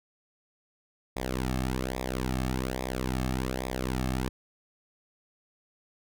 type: tone with flanger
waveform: sawtooth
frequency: 64 Hz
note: C2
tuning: 38 cents flat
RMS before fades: -31 dBFS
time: 1.16-4.29 s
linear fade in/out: 5 ms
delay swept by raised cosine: 0.68 to 2.08 ms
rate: 1.2 Hz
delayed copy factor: -0.8
effects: none